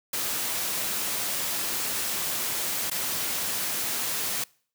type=noise with dropouts; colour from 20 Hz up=white; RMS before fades=-29 dBFS; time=0.13-4.44 s; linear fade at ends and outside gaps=5 ms; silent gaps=2.9-2.912 s; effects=noise-tail reverb RT60 0.5 s tail -25 dB re dry + high-pass 100 Hz 12 dB/octave